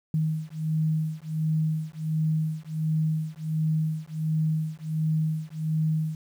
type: beating tone pair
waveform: sine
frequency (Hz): 156.4 / 157.8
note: D#3 / D#3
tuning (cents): +9 / +25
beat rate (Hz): 1.4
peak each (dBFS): -27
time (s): 0.14-6.15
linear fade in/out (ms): 2
effects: 9-bit